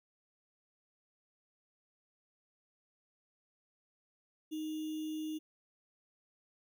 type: tone with sample-and-hold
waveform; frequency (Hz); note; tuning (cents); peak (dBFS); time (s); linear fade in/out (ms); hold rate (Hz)
sine; 311.1; D#4; 0; -36; 4.51-5.39; 20; 3150
effects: none